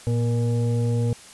sine tone with frequency modulation, 116 Hz, A#2, 8 cents flat, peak -19 dBFS, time 0.07-1.13 s, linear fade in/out 0 ms, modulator 357 Hz, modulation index 0.65, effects white hiss -45 dBFS RMS until 1.33 s + resampled to 24000 Hz

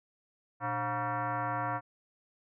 sine tone with frequency modulation, 120 Hz, B2, 49 cents flat, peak -30 dBFS, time 0.6-1.81 s, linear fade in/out 50 ms, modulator 417 Hz, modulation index 3.3, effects none

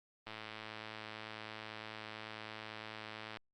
click train, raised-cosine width 0.3 ms, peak -29 dBFS, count 339, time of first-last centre 0.27-3.371 s, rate 109 Hz, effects Opus 32 kbps

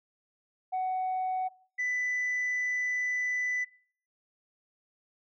sine tone pair in turn, 746 / 1991.6 Hz, F#5 / B6, +14 / +14 cents, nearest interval octave + perfect fourth, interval 1700 cents, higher second, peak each -26 dBFS, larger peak neither, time 0.72-1.49 / 1.78-3.65 s, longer second, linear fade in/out 20 ms, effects noise-tail reverb RT60 0.5 s tail -22 dB re dry + tanh soft clip ceiling -26 dBFS

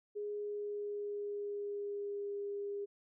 sine tone with pitch glide, 414.4 to 404.7 Hz, G#4 to G#4, -4 to -45 cents, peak -37 dBFS, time 0.15-2.86 s, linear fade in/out 20 ms, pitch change -41 cents, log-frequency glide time 0.36-2.34 s, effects none

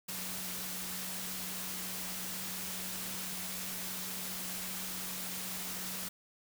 sine tone in noise, 184.7 Hz, F#3, 3 cents flat, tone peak -48 dBFS, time 0.08-6.09 s, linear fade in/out 10 ms, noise white, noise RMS -40 dBFS, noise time 0.08-6.09 s, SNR -11 dB, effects none

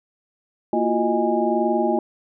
sine tone cluster, 232 / 339.6 / 361 / 622 / 823 Hz, A#3 / F4 / F#4 / D#5 / G#5, -8 / -48 / -43 / -1 / -16 cents, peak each -24 dBFS, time 0.73-1.99 s, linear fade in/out 2 ms, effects none

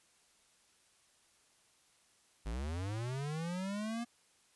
square linear sweep, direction up, 49.4 to 239.5 Hz, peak -37 dBFS, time 2.45-4.05 s, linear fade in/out 20 ms, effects white hiss -69 dBFS RMS until 4.55 s + resampled to 24000 Hz

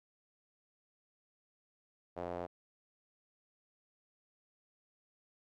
sawtooth tone with band-pass filter, 87.7 Hz, F2, 8 cents sharp, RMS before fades -41 dBFS, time 2.16-2.47 s, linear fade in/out 20 ms, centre 620 Hz, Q 2.1, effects none

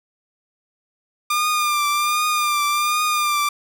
sawtooth tone with vibrato, 1200 Hz, D6, 37 cents sharp, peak -14 dBFS, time 1.3-3.49 s, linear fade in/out 5 ms, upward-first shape triangle, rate 1.3 Hz, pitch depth 45 cents each way, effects none

